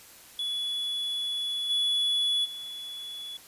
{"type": "tone with level steps", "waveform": "triangle", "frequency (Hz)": 3410, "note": "G#7", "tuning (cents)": 45, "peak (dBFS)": [-27, -22, -35], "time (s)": [0.39, 3.37], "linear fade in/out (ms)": 2, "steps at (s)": [1.69, 2.44], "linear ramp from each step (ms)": 20, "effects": ["white hiss -51 dBFS RMS until 3.47 s", "resampled to 32000 Hz"]}